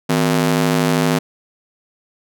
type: ring-modulated tone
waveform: sawtooth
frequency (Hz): 207.7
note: G#3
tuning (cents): 0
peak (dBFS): -7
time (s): 0.09-1.19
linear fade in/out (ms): 10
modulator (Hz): 46.4
effects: none